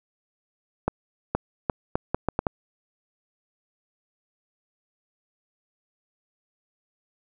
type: accelerating click train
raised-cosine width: 1 ms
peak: -8 dBFS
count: 8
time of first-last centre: 0.88-2.468 s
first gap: 470 ms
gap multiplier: 0.74
effects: none